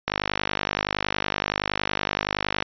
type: click train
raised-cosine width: 0.3 ms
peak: -6 dBFS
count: 130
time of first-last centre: 0.08-2.624 s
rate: 50.7 Hz
effects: resampled to 11025 Hz